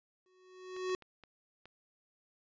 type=tone with exponential growth; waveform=square; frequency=370 Hz; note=F#4; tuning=in tune; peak=-31 dBFS; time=0.26-0.95 s; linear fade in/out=1 ms; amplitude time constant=150 ms
type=clicks; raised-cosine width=0.3 ms; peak=-38 dBFS; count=5; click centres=0.765 / 0.896 / 1.023 / 1.237 / 1.656 s
effects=resampled to 16000 Hz